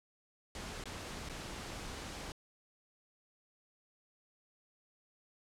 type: noise with dropouts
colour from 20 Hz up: pink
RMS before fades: -44 dBFS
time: 0.55-2.32 s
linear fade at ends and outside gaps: 1 ms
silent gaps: 0.839-0.856 / 1.289-1.296 s
effects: low-pass 8000 Hz 12 dB/octave